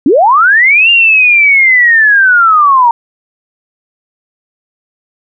sine linear two-way sweep, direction up then down, 240 to 2812 to 917 Hz, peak -3 dBFS, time 0.06-2.91 s, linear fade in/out 2 ms, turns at 0.9 s, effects none

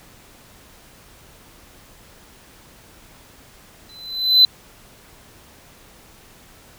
triangle tone with exponential growth, 4028 Hz, B7, 33 cents sharp, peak -3 dBFS, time 3.89-4.45 s, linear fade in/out 2 ms, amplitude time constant 120 ms, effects tanh soft clip ceiling -4 dBFS + pink hiss -48 dBFS RMS until 6.78 s

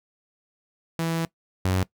sawtooth tone pair in turn, 164.81 / 93.27 Hz, E3 / F#2, 0 / +14 cents, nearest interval minor seventh, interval 986 cents, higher first, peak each -20 / -17 dBFS, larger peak second, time 0.99-1.25 / 1.65-1.83 s, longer first, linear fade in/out 0 ms, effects noise-tail reverb RT60 0.1 s tail -20 dB re dry

